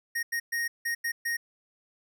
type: tone bursts at uneven times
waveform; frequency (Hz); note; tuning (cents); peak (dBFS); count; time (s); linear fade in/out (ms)
square; 1864.7; A#6; 0; -28; 6; 0.15-0.23 / 0.32-0.4 / 0.52-0.68 / 0.85-0.95 / 1.04-1.12 / 1.25-1.37; 10
effects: none